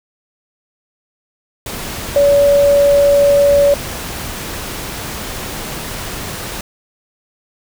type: tone in noise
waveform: sine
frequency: 569 Hz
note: C#5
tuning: 45 cents sharp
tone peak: -7 dBFS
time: 2.16-3.74 s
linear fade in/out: 2 ms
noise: pink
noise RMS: -25 dBFS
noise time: 1.66-6.61 s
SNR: +15 dB
effects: none

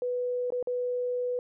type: tone with dropouts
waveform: sine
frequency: 493.9 Hz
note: B4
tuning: in tune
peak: -27 dBFS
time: 0.02-1.39 s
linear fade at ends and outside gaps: 1 ms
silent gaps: 0.504-0.522 / 0.627-0.672 s
effects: none

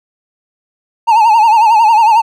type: tone with vibrato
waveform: triangle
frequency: 887 Hz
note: A5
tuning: 14 cents sharp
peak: -3 dBFS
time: 1.07-2.22 s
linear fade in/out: 20 ms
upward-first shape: sine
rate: 11 Hz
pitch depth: 95 cents each way
effects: none

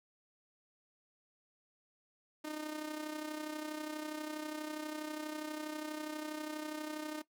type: tone with amplitude modulation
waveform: sawtooth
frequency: 305.9 Hz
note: D#4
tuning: 29 cents flat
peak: -33 dBFS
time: 2.44-7.22 s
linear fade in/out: 10 ms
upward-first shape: sine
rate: 32.3 Hz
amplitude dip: 60%
effects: noise-tail reverb RT60 0.1 s tail -17 dB re dry

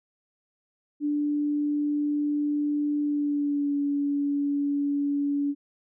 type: tone with pitch glide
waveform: sine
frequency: 293.7 to 285.3 Hz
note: D4 to C#4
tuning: 0 to +50 cents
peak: -23 dBFS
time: 1-5.55 s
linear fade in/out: 50 ms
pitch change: -50 cents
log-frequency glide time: 3.01-3.76 s
effects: none

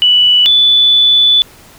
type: tone pair in turn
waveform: sine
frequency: 2960 / 3476 Hz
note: F#7 / A7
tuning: 0 / -22 cents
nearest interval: minor third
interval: 278 cents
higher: second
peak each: -5 dBFS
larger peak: neither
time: 0.02-0.46 / 0.46-1.42 s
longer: second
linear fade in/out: 0 ms
effects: pink hiss -40 dBFS RMS until 1.78 s

